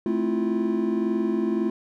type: chord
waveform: triangle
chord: F major seventh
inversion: first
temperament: just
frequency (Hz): 218.3 / 261.9 / 327.4 / 349.2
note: A3 / C4 / E4 / F4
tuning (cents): -13 / +2 / -12 / 0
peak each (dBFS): -24 / -29 / -26 / -24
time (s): 0.06-1.7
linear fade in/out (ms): 2
effects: none